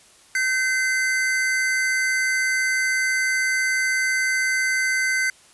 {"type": "tone pair together", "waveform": "square", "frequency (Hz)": [1542, 2058], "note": ["G6", "C7"], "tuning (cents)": [-29, -29], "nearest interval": "perfect fourth", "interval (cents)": 500, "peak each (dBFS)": -23, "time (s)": [0.35, 5.3], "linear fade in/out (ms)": 2, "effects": ["white hiss -52 dBFS RMS until 5.53 s", "resampled to 24000 Hz"]}